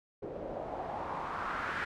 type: noise with low-pass filter sweep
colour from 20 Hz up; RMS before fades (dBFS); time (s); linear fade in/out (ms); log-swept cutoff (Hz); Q
white; -38; 0.22-1.85; 10; 460 to 1700; 3
effects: none